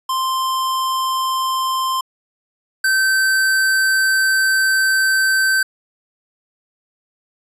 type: tone pair in turn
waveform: square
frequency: 1046 / 1547.1 Hz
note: C6 / G6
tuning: -1 / -23 cents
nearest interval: perfect fifth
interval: 678 cents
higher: second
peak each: -18 / -14 dBFS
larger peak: second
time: 0.09-2.01 / 2.84-5.63 s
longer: second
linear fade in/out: 5 ms
effects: resampled to 32000 Hz